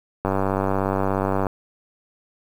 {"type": "click train", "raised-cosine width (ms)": 1, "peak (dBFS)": -8, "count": 119, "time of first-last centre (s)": [0.25, 1.468], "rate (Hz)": 96.9, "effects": ["7-bit"]}